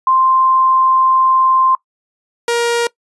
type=tone pair in turn; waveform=sine / sawtooth; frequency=1046.5 / 471.7 Hz; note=C6 / A#4; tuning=0 / +20 cents; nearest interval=octave + major second; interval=1380 cents; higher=first; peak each=-9 dBFS; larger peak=neither; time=0.07-1.75 / 2.48-2.87 s; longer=first; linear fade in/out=2 ms; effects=noise-tail reverb RT60 0.1 s tail -21 dB re dry + resampled to 24000 Hz